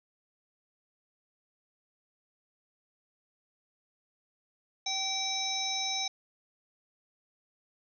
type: harmonic tone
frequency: 770 Hz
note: G5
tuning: 31 cents flat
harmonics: 1 / 3 / 5 / 7 / 8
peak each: -38 / -39 / -34 / -36 / -37 dBFS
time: 4.86-6.08 s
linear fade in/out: 5 ms
effects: none